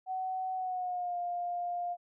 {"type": "tone with pitch glide", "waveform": "sine", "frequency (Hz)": [750, 703.8], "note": ["F#5", "F5"], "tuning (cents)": [23, 13], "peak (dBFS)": -32, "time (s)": [0.06, 1.97], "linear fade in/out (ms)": 50, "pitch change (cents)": -110, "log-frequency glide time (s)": [0.54, 1.17], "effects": []}